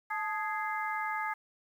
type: harmonic tone with a mistuned harmonic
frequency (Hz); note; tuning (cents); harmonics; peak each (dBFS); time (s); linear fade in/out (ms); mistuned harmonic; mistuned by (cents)
416.1; G#4; +3; 2 / 3 / 4 / 5; -35 / -37 / -38 / -39; 0.1-1.34; 10; 2; +76
effects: 10-bit